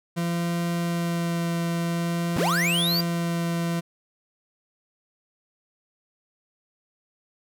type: tone with vibrato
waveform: 40% pulse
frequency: 170.3 Hz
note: F3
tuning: 43 cents flat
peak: -23 dBFS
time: 0.16-3.81 s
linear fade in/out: 20 ms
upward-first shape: sine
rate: 0.51 Hz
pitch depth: 10 cents each way
type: linear sweep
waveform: square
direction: up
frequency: 61.74 to 4830 Hz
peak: -23 dBFS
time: 2.36-3.01 s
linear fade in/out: 5 ms
effects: none